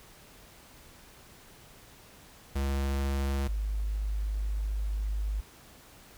square / sine tone pair in turn, 68.7 / 51.47 Hz, C#2 / G#1, -15 / -15 cents, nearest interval perfect fourth, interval 500 cents, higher first, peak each -28 dBFS, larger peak neither, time 2.55-3.48 / 3.48-5.41 s, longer second, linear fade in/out 10 ms, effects pink hiss -54 dBFS RMS until 6.17 s

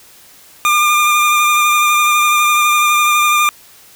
25% pulse tone with vibrato, 1202 Hz, D6, 40 cents sharp, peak -6 dBFS, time 0.65-3.49 s, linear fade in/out 0 ms, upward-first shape sine, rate 12 Hz, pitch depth 17 cents each way, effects white hiss -43 dBFS RMS until 3.95 s

